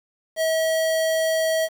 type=tone; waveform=square; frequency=643 Hz; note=E5; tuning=43 cents flat; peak=-20 dBFS; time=0.36-1.69 s; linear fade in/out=50 ms; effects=8-bit